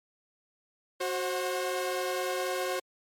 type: tone cluster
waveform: sawtooth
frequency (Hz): 369.3 / 532 / 729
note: F#4 / C5 / F#5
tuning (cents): -3 / +29 / -26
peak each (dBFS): -29 / -28 / -37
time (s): 1-2.8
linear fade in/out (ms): 10
effects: MP3 64 kbps